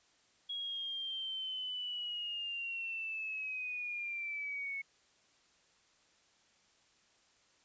sine linear sweep, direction down, 3322 to 2194 Hz, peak -37 dBFS, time 0.49-4.82 s, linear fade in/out 10 ms, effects white hiss -69 dBFS RMS until 7.64 s + resampled to 16000 Hz

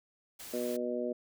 white noise, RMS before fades -46 dBFS, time 0.39-0.77 s, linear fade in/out 10 ms
harmonic tone, 122.3 Hz, B2, 16 cents flat, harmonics 2 / 3 / 4 / 5, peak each -37 / -37 / -37 / -37 dBFS, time 0.53-1.13 s, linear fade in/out 10 ms
effects none

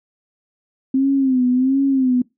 sine tone with vibrato, 261.6 Hz, C4, in tune, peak -13 dBFS, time 0.94-2.22 s, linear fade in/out 5 ms, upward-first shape sine, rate 1.4 Hz, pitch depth 88 cents each way, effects noise-tail reverb RT60 0.2 s tail -23 dB re dry

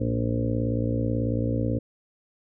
harmonic tone with a mistuned harmonic, 58.27 Hz, A#1, in tune, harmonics 1 / 2 / 3 / 4 / 5 / 6 / 7 / 8 / 9 / 10, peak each -34 / -26 / -40 / -30 / -30 / -42 / -41 / -35 / -33 / -45 dBFS, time 0-1.79 s, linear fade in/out 10 ms, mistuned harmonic 2, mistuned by -55 cents, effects none

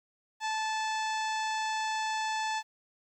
harmonic tone, 873 Hz, A5, 14 cents flat, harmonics 1 / 2 / 3 / 4 / 5 / 6 / 7 / 8 / 9, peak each -31 / -37 / -41 / -43 / -45 / -47 / -48 / -49 / -50 dBFS, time 0.4-2.63 s, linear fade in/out 50 ms, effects 11-bit

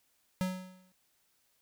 square tone with exponential decay, 185 Hz, F#3, in tune, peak -28 dBFS, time 0.41-0.92 s, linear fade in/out 0 ms, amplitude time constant 110 ms, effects white hiss -73 dBFS RMS until 1.61 s

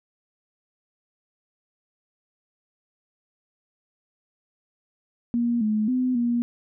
sine tone with pitch steps, 237.2 / 214.2 / 253.7 / 238.4 Hz, A#3 / A3 / B3 / A#3, +30 / -46 / +47 / +39 cents, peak -20 dBFS, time 5.34-6.42 s, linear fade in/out 0 ms, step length 270 ms, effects none

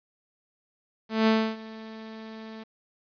sawtooth tone with ADSR envelope, 220.8 Hz, A3, 6 cents sharp, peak -14 dBFS, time 1.09-2.64 s, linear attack 180 ms, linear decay 290 ms, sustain -21 dB, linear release 14 ms, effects resampled to 11025 Hz + 9-bit

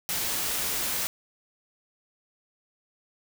white noise, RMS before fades -29 dBFS, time 0.09-1.07 s, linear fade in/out 0 ms, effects none

